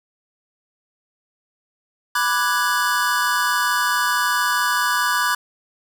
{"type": "chord", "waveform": "square", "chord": "G# half-diminished seventh", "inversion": "first", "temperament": "equal", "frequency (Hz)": [987.8, 1174.7, 1480, 1661.2], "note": ["B5", "D6", "F#6", "G#6"], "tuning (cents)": [0, 0, 0, 0], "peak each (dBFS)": -24, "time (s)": [2.15, 5.35], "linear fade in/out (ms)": 5, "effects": []}